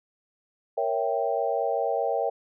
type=chord; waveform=sine; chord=A# diminished seventh; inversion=none; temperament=equal; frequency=466.2 / 554.4 / 659.3 / 784 Hz; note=A#4 / C#5 / E5 / G5; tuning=0 / 0 / 0 / 0 cents; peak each=-29 dBFS; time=0.77-2.3 s; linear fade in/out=10 ms; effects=none